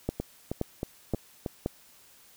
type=two click trains; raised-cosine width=2 ms; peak=-14 / -17 dBFS; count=4 / 5; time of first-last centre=0.09-1.661 / 0.2-1.462 s; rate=1.91 / 3.17 Hz; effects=white hiss -57 dBFS RMS until 2.36 s